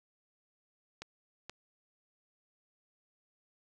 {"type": "clicks", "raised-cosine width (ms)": 0.2, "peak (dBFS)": -25, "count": 2, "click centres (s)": [1.02, 1.496], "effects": []}